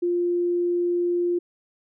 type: tone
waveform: sine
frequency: 350 Hz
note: F4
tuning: 4 cents sharp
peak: -20 dBFS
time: 0.02-1.39 s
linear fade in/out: 10 ms
effects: none